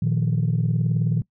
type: chord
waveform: sine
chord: Bb suspended fourth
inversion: none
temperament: equal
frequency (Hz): 116.54 / 155.56 / 174.61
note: Bb2 / Eb3 / F3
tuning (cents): 0 / 0 / 0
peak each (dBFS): -21 / -21 / -25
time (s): 0.02-1.22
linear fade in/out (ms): 5
effects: noise-tail reverb RT60 0.1 s tail -22 dB re dry + tanh soft clip ceiling -13 dBFS